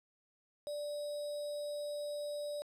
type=tone with sample-and-hold; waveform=sine; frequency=587.3 Hz; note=D5; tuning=in tune; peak=-37 dBFS; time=0.67-2.62 s; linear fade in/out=0 ms; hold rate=4410 Hz; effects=low-pass 12000 Hz 12 dB/octave